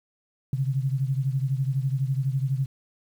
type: beating tone pair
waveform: sine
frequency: 131.6 / 143.6 Hz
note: C3 / D3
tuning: +10 / -39 cents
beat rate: 12 Hz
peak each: -24 / -28 dBFS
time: 0.53-2.66 s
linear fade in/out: 2 ms
effects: 9-bit